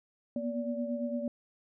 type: tone cluster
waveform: sine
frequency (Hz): 237.7 / 246.5 / 578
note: A#3 / B3 / D5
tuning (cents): +34 / -3 / -28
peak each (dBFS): -34 / -38 / -36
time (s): 0.36-1.28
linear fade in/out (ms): 2
effects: none